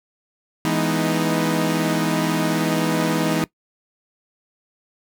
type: chord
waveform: sawtooth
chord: E major seventh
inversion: none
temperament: equal with one note detuned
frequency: 164.81 / 208.6 / 246.9 / 311.1 Hz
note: E3 / G#3 / B3 / D#4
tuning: 0 / +8 / 0 / 0 cents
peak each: -19 / -22 / -22 / -19 dBFS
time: 0.65-3.44 s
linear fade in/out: 0 ms
effects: noise-tail reverb RT60 0.1 s tail -20 dB re dry